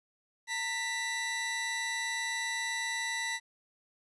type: tone pair together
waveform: sawtooth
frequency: 911 / 1969.8 Hz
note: A#5 / B6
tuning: -40 / -5 cents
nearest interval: octave + minor second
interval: 1335 cents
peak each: -36 / -29 dBFS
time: 0.47-3.4 s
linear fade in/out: 50 ms
effects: resampled to 22050 Hz + 11-bit